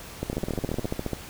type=two click trains; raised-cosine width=2 ms; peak=-14 / -16 dBFS; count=14 / 11; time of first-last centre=0.23-1.133 / 0.33-0.845 s; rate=14.4 / 19.4 Hz; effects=pink hiss -42 dBFS RMS until 1.29 s